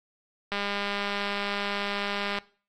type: click train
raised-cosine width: 0.3 ms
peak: -14 dBFS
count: 378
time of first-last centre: 0.52-2.386 s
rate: 202 Hz
effects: noise-tail reverb RT60 0.4 s tail -20 dB re dry + AAC 64 kbps